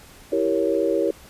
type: chord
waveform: sine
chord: E diminished seventh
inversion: none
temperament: equal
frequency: 329.6 / 392 / 466.2 / 554.4 Hz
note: E4 / G4 / Bb4 / Db5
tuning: 0 / 0 / 0 / 0 cents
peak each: -24 dBFS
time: 0.32-1.11 s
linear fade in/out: 5 ms
effects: pink hiss -47 dBFS RMS until 1.29 s + resampled to 32000 Hz